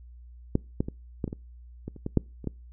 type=clicks; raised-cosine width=3 ms; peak=-9 / -12 / -20 / -15 / -20 / -21 / -21 / -30 / -17 / -7 / -27 / -16 dBFS; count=12; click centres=0.554 / 0.805 / 0.885 / 1.242 / 1.278 / 1.329 / 1.88 / 1.963 / 2.064 / 2.173 / 2.443 / 2.473 s; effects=noise-tail reverb RT60 0.3 s tail -26 dB re dry + added 60 Hz sine -45 dBFS peak until 2.72 s